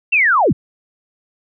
sine linear sweep, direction down, 2756 to 71.6 Hz, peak -10 dBFS, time 0.12-0.53 s, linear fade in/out 10 ms, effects none

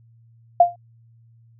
sine tone with exponential decay, 698.5 Hz, F5, in tune, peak -5 dBFS, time 0.6-0.76 s, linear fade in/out 5 ms, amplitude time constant 33 ms, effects added 115 Hz sine -50 dBFS peak until 1.59 s

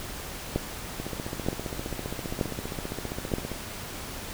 two click trains, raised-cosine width 2 ms, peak -19 / -11 dBFS, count 39 / 4, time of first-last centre 1-3.517 / 0.56-3.338 s, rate 15.1 / 1.08 Hz, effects pink hiss -38 dBFS RMS until 4.33 s

